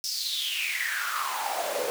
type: noise with high-pass filter sweep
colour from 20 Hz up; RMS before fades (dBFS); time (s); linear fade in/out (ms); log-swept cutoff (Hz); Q
pink; -30; 0.04-1.9; 0; 5500 to 460; 7.3
effects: none